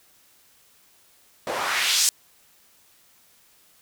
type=noise with band-pass filter sweep; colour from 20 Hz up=white; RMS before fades=-23 dBFS; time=1.47-2.09 s; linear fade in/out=0 ms; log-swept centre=500 to 7300 Hz; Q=1.5; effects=white hiss -58 dBFS RMS until 3.81 s